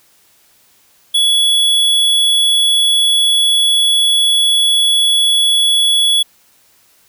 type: tone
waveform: square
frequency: 3384 Hz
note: G#7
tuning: 32 cents sharp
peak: -10 dBFS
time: 1.14-6.23 s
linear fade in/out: 10 ms
effects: white hiss -52 dBFS RMS until 7.08 s

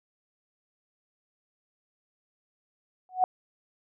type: tone with exponential growth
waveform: sine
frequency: 740 Hz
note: F#5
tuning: in tune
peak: -15 dBFS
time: 3.09-3.24 s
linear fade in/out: 1 ms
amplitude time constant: 31 ms
effects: none

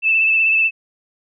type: tone with vibrato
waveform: sine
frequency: 2637 Hz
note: E7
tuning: in tune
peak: -12 dBFS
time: 0.02-0.71 s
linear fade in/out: 50 ms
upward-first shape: sine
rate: 16 Hz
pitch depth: 26 cents each way
effects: none

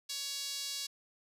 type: tone with high-pass filter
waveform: sawtooth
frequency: 560 Hz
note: C#5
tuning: 18 cents sharp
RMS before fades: -39 dBFS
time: 0.09-0.87 s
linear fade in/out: 10 ms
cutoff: 4400 Hz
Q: 2.1
effects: resampled to 32000 Hz

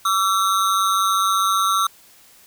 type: ring-modulated tone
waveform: square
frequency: 1244.5 Hz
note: D#6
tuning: in tune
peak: -14 dBFS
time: 0.05-1.87 s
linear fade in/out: 5 ms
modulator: 97.9 Hz
effects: white hiss -50 dBFS RMS until 2.46 s

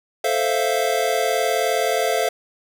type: chord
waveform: square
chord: F major seventh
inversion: first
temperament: equal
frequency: 440 / 523.3 / 659.3 / 698.5 Hz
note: A4 / C5 / E5 / F5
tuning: 0 / 0 / 0 / 0 cents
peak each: -25 / -25 / -25 / -24 dBFS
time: 0.24-2.29 s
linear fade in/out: 5 ms
effects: none

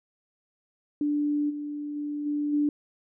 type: tone with level steps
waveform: sine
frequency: 293.7 Hz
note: D4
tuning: in tune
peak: -23 / -31 / -29 / -25 / -21 dBFS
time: 1.01-2.69 s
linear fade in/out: 2 ms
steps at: 1.49 / 1.95 / 2.25 / 2.52 s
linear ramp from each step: 20 ms
effects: none

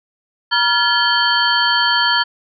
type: tone cluster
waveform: sine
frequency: 956 / 1393 / 1709 / 3130 / 4450 Hz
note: A#5 / F6 / G#6 / G7 / C#8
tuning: +43 / -5 / +49 / -3 / +6 cents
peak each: -19 dBFS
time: 0.51-2.24 s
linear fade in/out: 20 ms
effects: none

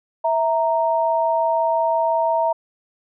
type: tone pair together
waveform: sine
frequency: 654.8 / 929 Hz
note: E5 / A#5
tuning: -12 / -6 cents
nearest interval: tritone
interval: 606 cents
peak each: -19 dBFS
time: 0.24-2.53 s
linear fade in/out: 10 ms
effects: none

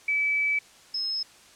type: tone pair in turn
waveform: sine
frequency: 2300 / 5174 Hz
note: D7 / E8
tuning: -37 / -33 cents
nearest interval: octave + major second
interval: 1404 cents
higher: second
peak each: -22 / -26 dBFS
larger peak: first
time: 0.08-0.59 / 0.94-1.23 s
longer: first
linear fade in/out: 5 ms
effects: white hiss -53 dBFS RMS until 1.55 s + low-pass 8000 Hz 12 dB/octave

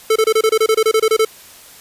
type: tone bursts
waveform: square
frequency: 440 Hz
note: A4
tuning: in tune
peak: -11 dBFS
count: 14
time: 0.1-1.25 s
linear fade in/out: 5 ms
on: 58 ms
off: 26 ms
effects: white hiss -41 dBFS RMS until 1.8 s + resampled to 32000 Hz

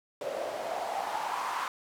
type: noise with band-pass filter sweep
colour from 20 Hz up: white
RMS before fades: -34 dBFS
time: 0.21-1.68 s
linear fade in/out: 2 ms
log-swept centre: 520 to 1100 Hz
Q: 5
effects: none

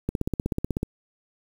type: click train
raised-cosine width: 3 ms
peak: -12 dBFS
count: 13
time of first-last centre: 0.09-0.831 s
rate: 16.2 Hz
effects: 7-bit

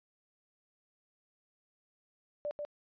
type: tone with echo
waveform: sine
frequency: 588 Hz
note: D5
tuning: 2 cents sharp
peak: -33 dBFS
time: 2.45-2.51 s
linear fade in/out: 0 ms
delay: 140 ms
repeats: 1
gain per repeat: -3 dB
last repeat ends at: 2.65 s
effects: resampled to 11025 Hz

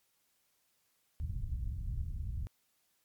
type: low-pass noise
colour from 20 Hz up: white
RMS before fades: -37 dBFS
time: 1.2-2.47 s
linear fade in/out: 0 ms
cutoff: 100 Hz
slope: 24 dB/octave
effects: white hiss -75 dBFS RMS until 3.04 s + MP3 96 kbps

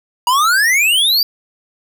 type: exponential sweep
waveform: square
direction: up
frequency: 947 to 4808 Hz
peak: -11 dBFS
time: 0.27-1.23 s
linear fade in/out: 2 ms
effects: none

